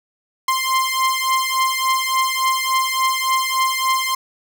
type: beating tone pair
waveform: sawtooth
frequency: 1046.5 / 1050 Hz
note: C6 / C6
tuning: 0 / +6 cents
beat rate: 3.5 Hz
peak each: -16 dBFS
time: 0.48-4.15 s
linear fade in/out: 5 ms
effects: none